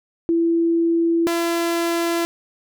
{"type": "tone pair in turn", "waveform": ["sine", "sawtooth"], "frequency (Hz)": [334.4, 338.3], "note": ["E4", "E4"], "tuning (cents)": [25, 45], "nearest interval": "unison", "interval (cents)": 20, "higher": "second", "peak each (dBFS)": -15, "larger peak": "neither", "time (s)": [[0.29, 1.27], [1.27, 2.25]], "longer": "neither", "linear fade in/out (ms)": 0, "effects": []}